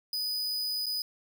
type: tone with dropouts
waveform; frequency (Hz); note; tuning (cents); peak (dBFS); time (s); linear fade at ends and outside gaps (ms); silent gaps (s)
45% pulse; 4978; D#8; 0; -29; 0.13-1.02; 2; 0.859-0.865
effects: none